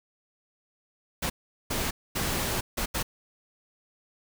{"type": "noise bursts at uneven times", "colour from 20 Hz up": "pink", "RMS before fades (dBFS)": -29, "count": 5, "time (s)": [[1.22, 1.3], [1.7, 1.91], [2.15, 2.61], [2.77, 2.86], [2.94, 3.03]], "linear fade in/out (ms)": 10, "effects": []}